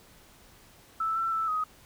sine tone with pitch steps, 1317 / 1340 / 1320 / 1257 Hz, E6 / E6 / E6 / D#6, -2 / +28 / +2 / +17 cents, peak -26 dBFS, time 1-1.64 s, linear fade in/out 5 ms, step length 160 ms, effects pink hiss -56 dBFS RMS until 1.85 s

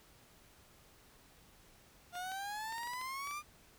30% pulse exponential sweep, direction up, 700 to 1218 Hz, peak -37 dBFS, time 2.12-3.43 s, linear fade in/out 50 ms
clicks, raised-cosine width 0.2 ms, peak -32 dBFS, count 10, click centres 2.154 / 2.318 / 2.724 / 2.782 / 2.833 / 2.873 / 2.935 / 3.014 / 3.273 / 3.311 s
effects pink hiss -63 dBFS RMS until 3.78 s

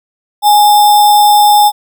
sine tone with sample-and-hold, 830.6 Hz, G#5, in tune, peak -3 dBFS, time 0.42-1.72 s, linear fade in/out 50 ms, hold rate 4410 Hz, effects none

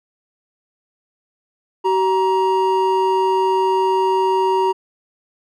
triangle tone pair together, 380.4 / 942.6 Hz, F#4 / A#5, +48 / +19 cents, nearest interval octave + major third, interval 1571 cents, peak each -15 dBFS, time 1.84-4.73 s, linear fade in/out 20 ms, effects none

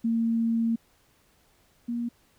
sine tone pair in turn, 228.8 / 236.9 Hz, A#3 / A#3, -32 / +28 cents, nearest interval minor second, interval 60 cents, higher second, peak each -22 / -27 dBFS, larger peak first, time 0.04-0.76 / 1.88-2.09 s, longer first, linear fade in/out 10 ms, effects pink hiss -64 dBFS RMS until 2.38 s

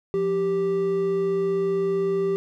triangle tone pair together, 174.44 / 392 Hz, F3 / G4, -2 / 0 cents, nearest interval octave + major second, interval 1402 cents, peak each -29 / -19 dBFS, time 0.14-2.36 s, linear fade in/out 0 ms, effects none

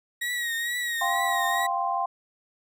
35% pulse tone with vibrato, 1896 Hz, A#6, 29 cents sharp, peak -25 dBFS, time 0.21-1.67 s, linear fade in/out 10 ms, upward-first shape triangle, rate 2.2 Hz, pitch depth 62 cents each way
sine chord, F suspended second, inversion none, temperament equal, 698.5 / 784 / 1046.5 Hz, F5 / G5 / C6, 0 / 0 / 0 cents, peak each -29 / -28 / -28 dBFS, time 1.01-2.06 s, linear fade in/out 5 ms
effects none

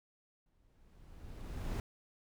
brown noise with exponential growth, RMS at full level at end -34 dBFS, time 0.46-1.8 s, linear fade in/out 1 ms, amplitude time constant 290 ms, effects none

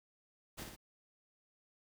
pink noise with echo, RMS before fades -45 dBFS, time 0.57-0.65 s, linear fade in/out 20 ms, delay 57 ms, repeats 2, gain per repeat -4 dB, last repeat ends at 0.764 s, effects none

